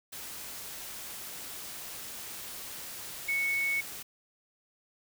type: tone in noise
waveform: sine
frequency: 2213 Hz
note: C#7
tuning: 3 cents flat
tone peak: -27 dBFS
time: 3.28-3.81 s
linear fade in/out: 10 ms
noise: white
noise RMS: -42 dBFS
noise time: 0.12-4.03 s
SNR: +12 dB
effects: none